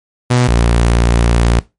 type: tone pair in turn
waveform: sawtooth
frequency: 123.47 / 58.27 Hz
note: B2 / A#1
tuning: 0 / 0 cents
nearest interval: octave + minor second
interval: 1300 cents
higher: first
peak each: -5 dBFS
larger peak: neither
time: 0.3-0.48 / 0.48-1.6 s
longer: second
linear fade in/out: 10 ms
effects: noise-tail reverb RT60 0.2 s tail -18 dB re dry + MP3 48 kbps